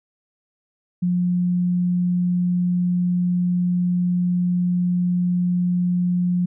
sine tone, 178 Hz, F3, 33 cents sharp, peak -17 dBFS, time 1.02-6.46 s, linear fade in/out 10 ms, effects none

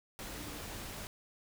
sine tone in noise, 293.7 Hz, D4, in tune, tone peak -51 dBFS, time 0.37-0.61 s, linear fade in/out 0 ms, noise pink, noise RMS -44 dBFS, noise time 0.19-1.07 s, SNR -10 dB, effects none

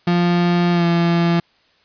35% pulse tone with pitch glide, 174.61 to 170.23 Hz, F3 to F3, 0 to -44 cents, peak -12 dBFS, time 0.07-1.4 s, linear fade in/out 5 ms, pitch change -44 cents, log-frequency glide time 0.72-0.85 s, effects white hiss -57 dBFS RMS until 1.84 s + resampled to 11025 Hz

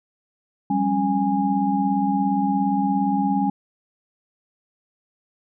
sine tone cluster, 180.3 / 197.5 / 274.8 / 823 Hz, F#3 / G3 / C#4 / G#5, -45 / +13 / -15 / -16 cents, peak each -31 / -22 / -23 / -23 dBFS, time 0.7-3.5 s, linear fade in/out 5 ms, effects none

